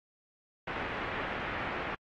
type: low-pass noise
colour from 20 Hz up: white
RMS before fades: -37 dBFS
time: 0.67-1.95 s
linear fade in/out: 5 ms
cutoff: 2200 Hz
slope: 24 dB/octave
effects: AAC 32 kbps